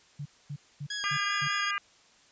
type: tone bursts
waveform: sine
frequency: 144.4 Hz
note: D3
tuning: 29 cents flat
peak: -34 dBFS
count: 5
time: 0.19-1.48 s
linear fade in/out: 10 ms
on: 66 ms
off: 240 ms
type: tone with vibrato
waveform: 15% pulse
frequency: 1652 Hz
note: G#6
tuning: 10 cents flat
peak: -26 dBFS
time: 0.9-1.71 s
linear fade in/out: 5 ms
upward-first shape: sine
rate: 5 Hz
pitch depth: 22 cents each way
type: harmonic tone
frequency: 403.1 Hz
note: G4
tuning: 48 cents sharp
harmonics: 3 / 4 / 5 / 6 / 7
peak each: -32 / -34 / -36 / -38 / -39 dBFS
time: 1.04-1.78 s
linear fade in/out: 0 ms
effects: white hiss -60 dBFS RMS until 2.31 s + resampled to 16000 Hz